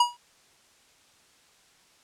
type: tone with exponential decay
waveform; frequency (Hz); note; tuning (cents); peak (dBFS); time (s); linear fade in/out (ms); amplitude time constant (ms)
square; 964; B5; -42; -15; 0-0.17; 5; 35
effects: white hiss -60 dBFS RMS until 2.03 s + low-pass 8000 Hz 12 dB/octave